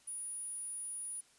sine tone, 9700 Hz, D#9, 45 cents flat, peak -39 dBFS, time 0.07-1.21 s, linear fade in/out 10 ms, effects white hiss -66 dBFS RMS until 1.38 s + resampled to 24000 Hz

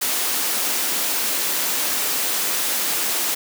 white high-pass noise, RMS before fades -22 dBFS, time 0.01-3.35 s, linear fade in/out 10 ms, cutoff 200 Hz, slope 24 dB/octave, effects none

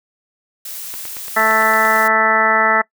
blue noise, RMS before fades -29 dBFS, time 0.65-2.08 s, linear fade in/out 5 ms
click train, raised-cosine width 0.3 ms, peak -16 dBFS, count 10, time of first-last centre 0.94-1.965 s, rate 8.78 Hz
harmonic tone, 220 Hz, A3, in tune, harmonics 1 / 2 / 3 / 4 / 5 / 6 / 7 / 8 / 9, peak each -28 / -25 / -20 / -19 / -25 / -16 / -28 / -18 / -19 dBFS, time 1.36-2.82 s, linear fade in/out 10 ms
effects noise-tail reverb RT60 0.1 s tail -22 dB re dry

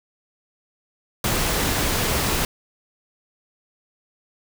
pink noise, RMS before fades -22 dBFS, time 1.24-2.45 s, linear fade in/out 2 ms, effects none

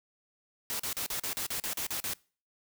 white noise bursts, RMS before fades -34 dBFS, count 11, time 0.7-2.135 s, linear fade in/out 0 ms, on 95 ms, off 39 ms, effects noise-tail reverb RT60 0.4 s tail -24 dB re dry

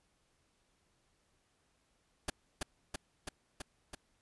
pink noise with echo, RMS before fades -34 dBFS, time 2.28-2.3 s, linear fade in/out 5 ms, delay 330 ms, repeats 5, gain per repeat -2 dB, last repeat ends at 3.95 s, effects pink hiss -75 dBFS RMS until 4.21 s + resampled to 24000 Hz

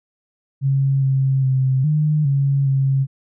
sine tone with pitch steps, 136.5 / 134.3 / 131.6 / 152 / 138.7 / 135.5 Hz, C#3 / C3 / C3 / D#3 / C#3 / C#3, -26 / +46 / +10 / -40 / +1 / -39 cents, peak -14 dBFS, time 0.61-3.07 s, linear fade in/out 50 ms, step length 410 ms, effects none

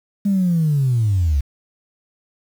sine linear sweep, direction down, 204.6 to 65.41 Hz, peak -13 dBFS, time 0.25-1.41 s, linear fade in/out 10 ms, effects tanh soft clip ceiling -10 dBFS + 7-bit

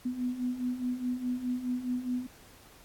sine beating tone pair, 245.7 / 250.5 Hz, B3 / B3, -9 / +25 cents, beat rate 4.8 Hz, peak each -36 / -31 dBFS, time 0.05-2.27 s, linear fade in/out 10 ms, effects pink hiss -56 dBFS RMS until 2.84 s + AAC 64 kbps

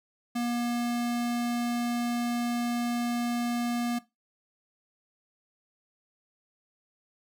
square tone, 239.1 Hz, A#3, 44 cents sharp, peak -28 dBFS, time 0.35-3.99 s, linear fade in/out 10 ms, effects noise-tail reverb RT60 0.2 s tail -17 dB re dry

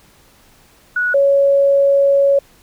sine tone pair in turn, 1466 / 557.1 Hz, F#6 / C#5, -16 / +9 cents, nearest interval octave + perfect fourth, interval 1675 cents, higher first, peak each -14 / -9 dBFS, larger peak second, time 0.96-1.14 / 1.14-2.39 s, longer second, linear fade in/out 5 ms, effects pink hiss -50 dBFS RMS until 2.62 s

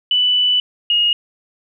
sine tone pair in turn, 2979 / 2867 Hz, F#7 / F7, +11 / +45 cents, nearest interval minor second, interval 66 cents, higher first, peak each -12 dBFS, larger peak neither, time 0.11-0.6 / 0.9-1.13 s, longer first, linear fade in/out 2 ms, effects none

